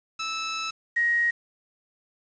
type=tone pair in turn; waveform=15% pulse / sine; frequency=1311 / 1884 Hz; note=E6 / A#6; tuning=-10 / +18 cents; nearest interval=tritone; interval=628 cents; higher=second; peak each=-22 / -20 dBFS; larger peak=second; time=0.19-0.71 / 0.96-1.31 s; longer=first; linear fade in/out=10 ms; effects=resampled to 16000 Hz + 8-bit